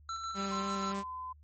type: tone with tremolo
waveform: square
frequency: 1338 Hz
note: E6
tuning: 25 cents sharp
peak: -36 dBFS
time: 0.09-0.92 s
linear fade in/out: 2 ms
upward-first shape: square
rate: 6.8 Hz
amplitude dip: 35%
type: tone with vibrato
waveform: sawtooth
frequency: 196 Hz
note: G3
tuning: in tune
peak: -31 dBFS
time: 0.34-1.04 s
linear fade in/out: 50 ms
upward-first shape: square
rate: 3.5 Hz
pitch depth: 9 cents each way
type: tone with pitch glide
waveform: sine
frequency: 1046.5 to 1019.6 Hz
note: C6 to C6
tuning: 0 to -45 cents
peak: -38 dBFS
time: 0.51-1.33 s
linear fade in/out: 10 ms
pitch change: -45 cents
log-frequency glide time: 0.64-1.1 s
effects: added 74 Hz sine -55 dBFS peak until 1.43 s + MP3 32 kbps